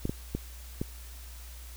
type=clicks; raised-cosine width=3 ms; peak=-17 dBFS; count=4; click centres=0.054 / 0.095 / 0.35 / 0.815 s; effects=added 60 Hz sine -43 dBFS peak until 1.76 s + white hiss -51 dBFS RMS until 1.76 s